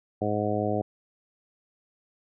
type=harmonic tone; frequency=104.9 Hz; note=G#2; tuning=18 cents sharp; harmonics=1 / 2 / 3 / 4 / 5 / 6 / 7; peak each=-32 / -32 / -32 / -32 / -32 / -32 / -32 dBFS; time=0.21-0.82 s; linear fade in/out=10 ms; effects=none